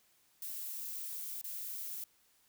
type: noise with dropouts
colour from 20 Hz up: violet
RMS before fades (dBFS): -42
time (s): 0.42-2.04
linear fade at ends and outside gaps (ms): 2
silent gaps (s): 1.414-1.442
effects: white hiss -70 dBFS RMS until 2.48 s